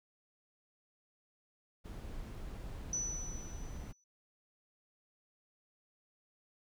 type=noise; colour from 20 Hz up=brown; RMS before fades=-44 dBFS; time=1.84-3.93 s; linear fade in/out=20 ms
type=tone with exponential decay; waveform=sine; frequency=5960 Hz; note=F#8; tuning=12 cents sharp; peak=-32 dBFS; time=2.93-4.04 s; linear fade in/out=2 ms; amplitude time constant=240 ms
effects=none